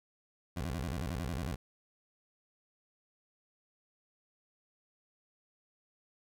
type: tone with vibrato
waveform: 20% pulse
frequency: 74.2 Hz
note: D2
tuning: 18 cents sharp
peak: -30 dBFS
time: 0.56-1.56 s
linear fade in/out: 10 ms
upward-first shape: square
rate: 11 Hz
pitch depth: 290 cents each way
effects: none